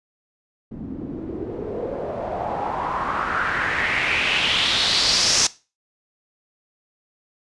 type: noise with low-pass filter sweep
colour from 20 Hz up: white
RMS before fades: -23 dBFS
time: 0.71-5.47 s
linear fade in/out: 5 ms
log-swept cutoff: 220 to 6100 Hz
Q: 3.8
effects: noise-tail reverb RT60 0.3 s tail -19 dB re dry + resampled to 24000 Hz